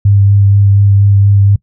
sine tone with vibrato, 100 Hz, G2, 35 cents sharp, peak -4 dBFS, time 0.05-1.56 s, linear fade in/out 5 ms, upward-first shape sine, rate 4.2 Hz, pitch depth 14 cents each way, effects noise-tail reverb RT60 0.1 s tail -21 dB re dry

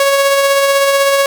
sawtooth tone with tremolo, 554.4 Hz, C#5, in tune, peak -4 dBFS, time 0-1.26 s, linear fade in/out 2 ms, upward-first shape sine, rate 16 Hz, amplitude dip 30%, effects none

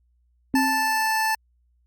sine tone with exponential decay, 266.3 Hz, C4, 31 cents sharp, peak -16 dBFS, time 0.54-1.1 s, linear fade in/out 0 ms, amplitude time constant 120 ms
25% pulse tone, 879 Hz, A5, 2 cents flat, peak -17 dBFS, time 0.55-1.35 s, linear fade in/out 5 ms
effects added 60 Hz sine -61 dBFS peak until 1.86 s + Opus 48 kbps

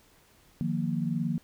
sine chord, Eb suspended second, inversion none, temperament equal with one note detuned, 155.56 / 177.05 / 233.1 Hz, Eb3 / F3 / Bb3, 0 / +24 / 0 cents, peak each -31 dBFS, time 0.61-1.38 s, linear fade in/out 0 ms, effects pink hiss -61 dBFS RMS until 1.43 s

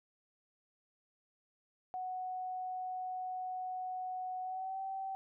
sine tone with pitch glide, 740 to 771 Hz, F#5 to G5, 0 to -29 cents, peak -37 dBFS, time 1.94-5.15 s, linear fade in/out 0 ms, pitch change +71 cents, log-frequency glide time 4.42-4.8 s, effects none

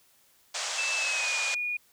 white band-pass noise, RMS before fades -33 dBFS, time 0.54-1.55 s, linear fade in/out 10 ms, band 520 to 7800 Hz, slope 48 dB/octave
sine tone with pitch glide, 2637 to 2446 Hz, E7 to D#7, 0 to -30 cents, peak -28 dBFS, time 0.78-1.77 s, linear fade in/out 5 ms, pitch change -130 cents, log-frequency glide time 0.97-1.34 s
effects white hiss -63 dBFS RMS until 1.92 s

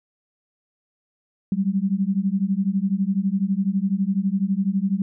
sine beating tone pair, 188.7 / 200.7 Hz, F#3 / G3, +34 / +41 cents, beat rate 12 Hz, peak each -22 dBFS, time 1.52-5.02 s, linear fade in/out 2 ms, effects none

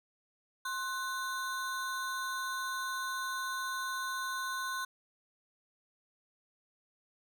square ring-modulated tone, 1275 Hz, D#6, 42 cents sharp, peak -32 dBFS, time 0.65-4.85 s, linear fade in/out 5 ms, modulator 218 Hz, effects none

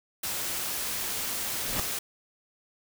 white noise, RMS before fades -32 dBFS, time 0.23-1.99 s, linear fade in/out 5 ms
pink noise with exponential growth, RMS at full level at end -28 dBFS, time 1.48-1.8 s, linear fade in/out 1 ms, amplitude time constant 68 ms
effects none

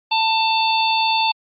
harmonic tone, 890 Hz, A5, 20 cents sharp, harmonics 1 / 3 / 4 / 5, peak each -17 / -22 / -23 / -24 dBFS, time 0.11-1.32 s, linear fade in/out 10 ms, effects MP3 32 kbps

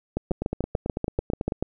two click trains, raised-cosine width 2 ms, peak -11 / -13 dBFS, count 11 / 12, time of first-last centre 0.17-1.626 / 0.31-1.521 s, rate 6.87 / 9.08 Hz, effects none

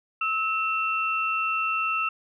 sine tone pair together, 1298.8 / 2700 Hz, E6 / E7, -26 / +41 cents, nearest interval octave + minor second, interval 1267 cents, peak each -26 dBFS, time 0.21-2.09 s, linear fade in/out 5 ms, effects none

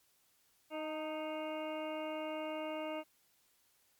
harmonic tone with a mistuned harmonic, 310.9 Hz, D#4, 1 cent flat, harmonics 1 / 2 / 3 / 4 / 5 / 7 / 8 / 9, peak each -43 / -40 / -47 / -50 / -57 / -51 / -57 / -51 dBFS, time 0.7-3.04 s, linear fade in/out 50 ms, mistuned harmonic 3, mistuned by -26 cents, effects white hiss -72 dBFS RMS until 3.99 s + MP3 96 kbps

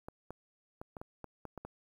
clicks, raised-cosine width 1 ms, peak -29 dBFS, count 9, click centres 0.085 / 0.306 / 0.815 / 0.968 / 1.015 / 1.243 / 1.453 / 1.577 / 1.65 s, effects 10-bit

